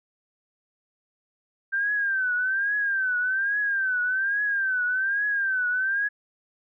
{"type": "tone with vibrato", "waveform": "sine", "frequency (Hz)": 1568, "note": "G6", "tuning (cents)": 0, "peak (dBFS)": -22, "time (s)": [1.72, 6.09], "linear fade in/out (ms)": 20, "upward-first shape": "triangle", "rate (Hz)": 1.2, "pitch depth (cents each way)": 130, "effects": []}